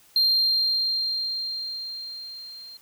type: tone with level ramp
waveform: sine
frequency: 4186 Hz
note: C8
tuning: in tune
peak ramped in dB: -14 to -40 dBFS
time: 0.16-2.77 s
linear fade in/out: 2 ms
effects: tanh soft clip ceiling -16 dBFS + white hiss -56 dBFS RMS until 2.81 s